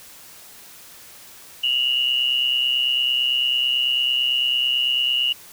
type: tone pair together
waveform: sine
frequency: 2788 / 2917 Hz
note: F7 / F#7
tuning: -4 / -25 cents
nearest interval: minor second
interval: 79 cents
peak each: -23 / -19 dBFS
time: 1.63-5.33 s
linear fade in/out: 10 ms
effects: white hiss -44 dBFS RMS until 5.52 s